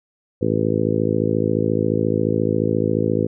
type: harmonic tone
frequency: 54.3 Hz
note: A1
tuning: 22 cents flat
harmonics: 2 / 3 / 4 / 5 / 6 / 7 / 8 / 9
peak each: -25 / -25 / -25 / -25 / -25 / -25 / -25 / -25 dBFS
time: 0.41-3.27 s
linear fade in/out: 10 ms
effects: none